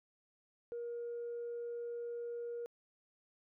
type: tone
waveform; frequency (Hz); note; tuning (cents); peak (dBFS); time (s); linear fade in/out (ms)
sine; 473.6; A#4; +27; -38; 0.72-2.66; 0
effects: tanh soft clip ceiling -36 dBFS